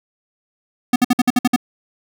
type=tone bursts; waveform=square; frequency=247.4 Hz; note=B3; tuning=3 cents sharp; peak=-11 dBFS; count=8; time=0.93-1.562 s; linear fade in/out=5 ms; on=30 ms; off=56 ms; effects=none